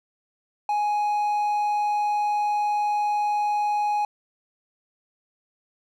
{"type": "tone", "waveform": "triangle", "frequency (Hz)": 833, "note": "G#5", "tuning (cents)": 5, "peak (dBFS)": -19, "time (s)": [0.69, 4.05], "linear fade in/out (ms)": 2, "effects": []}